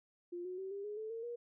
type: tone with pitch steps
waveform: sine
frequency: 350.2 / 365.9 / 382.3 / 399.5 / 417.4 / 436.2 / 455.7 / 476.2 Hz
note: F4 / F#4 / G4 / G4 / G#4 / A4 / A#4 / A#4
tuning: +5 / -19 / -43 / +33 / +9 / -15 / -39 / +37 cents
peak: -40 dBFS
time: 0.32-1.36 s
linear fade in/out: 10 ms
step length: 130 ms
effects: none